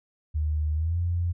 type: tone with pitch glide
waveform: sine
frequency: 76.4 to 86.75 Hz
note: D#2 to F2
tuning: -31 to -11 cents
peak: -23 dBFS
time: 0.34-1.33 s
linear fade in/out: 20 ms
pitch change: +220 cents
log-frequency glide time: 0.74-0.98 s
effects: none